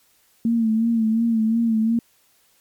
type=tone with vibrato; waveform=sine; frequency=225.9 Hz; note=A3; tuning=46 cents sharp; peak=-16 dBFS; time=0.45-1.99 s; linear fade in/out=2 ms; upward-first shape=sine; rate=2.8 Hz; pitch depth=54 cents each way; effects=white hiss -60 dBFS RMS until 2.6 s + MP3 96 kbps